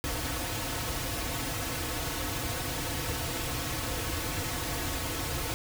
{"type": "noise with comb filter", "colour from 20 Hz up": "pink", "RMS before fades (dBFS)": -33, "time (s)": [0.04, 5.54], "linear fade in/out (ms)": 0, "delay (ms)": 5, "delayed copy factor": -1, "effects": []}